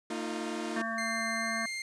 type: chord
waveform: sawtooth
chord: Bb suspended fourth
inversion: none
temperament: equal with one note detuned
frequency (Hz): 227.1 / 311.1 / 349.2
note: Bb3 / Eb4 / F4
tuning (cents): -45 / 0 / 0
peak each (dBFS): -34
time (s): 0.1-0.82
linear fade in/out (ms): 5
type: harmonic tone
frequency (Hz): 225.9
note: A3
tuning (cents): +46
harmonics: 1 / 3 / 5 / 7 / 8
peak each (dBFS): -38 / -38 / -38 / -38 / -38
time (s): 0.76-1.66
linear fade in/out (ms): 5
type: tone with pitch glide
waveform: sawtooth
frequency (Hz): 2093 to 2108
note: C7 to C7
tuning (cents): 0 to +12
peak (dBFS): -31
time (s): 0.98-1.82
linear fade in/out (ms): 2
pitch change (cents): +12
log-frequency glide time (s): 1.36-1.6
effects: resampled to 22050 Hz + 10-bit